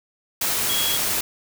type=tone in noise; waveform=sine; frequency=3322 Hz; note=G#7; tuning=in tune; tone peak=-24 dBFS; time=0.69-0.97 s; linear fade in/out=5 ms; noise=white; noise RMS=-23 dBFS; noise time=0.41-1.21 s; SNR=-4 dB; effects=none